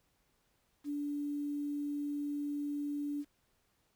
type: tone with quantisation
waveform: sine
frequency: 290 Hz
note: D4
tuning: 22 cents flat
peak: -34 dBFS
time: 0.84-3.25 s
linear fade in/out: 50 ms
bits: 10
effects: pink hiss -75 dBFS RMS until 3.95 s